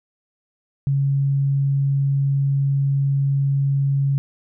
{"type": "tone", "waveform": "sine", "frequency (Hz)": 138.59, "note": "C#3", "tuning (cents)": 0, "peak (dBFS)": -16, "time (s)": [0.87, 4.18], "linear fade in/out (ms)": 0, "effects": []}